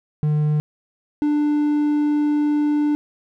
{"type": "tone pair in turn", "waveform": "triangle", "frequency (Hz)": [150.7, 296.2], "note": ["D3", "D4"], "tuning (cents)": [45, 15], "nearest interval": "octave", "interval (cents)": 1170, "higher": "second", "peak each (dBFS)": -14, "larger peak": "neither", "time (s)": [[0.23, 0.6], [1.22, 2.95]], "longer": "second", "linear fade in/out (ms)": 0, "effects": []}